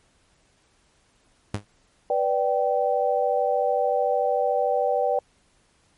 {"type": "tone with exponential decay", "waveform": "sawtooth", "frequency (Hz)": 102.4, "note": "G#2", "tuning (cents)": -24, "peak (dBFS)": -18, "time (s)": [1.54, 1.65], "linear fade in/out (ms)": 5, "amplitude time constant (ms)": 22}
{"type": "chord", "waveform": "sine", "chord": "G major", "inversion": "first", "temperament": "equal with one note detuned", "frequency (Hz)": [493.9, 587.3, 776.3], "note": ["B4", "D5", "G5"], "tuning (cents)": [0, 0, -17], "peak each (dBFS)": -24, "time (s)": [2.1, 5.19], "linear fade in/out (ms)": 2}
{"effects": ["pink hiss -63 dBFS RMS until 5.97 s", "MP3 48 kbps"]}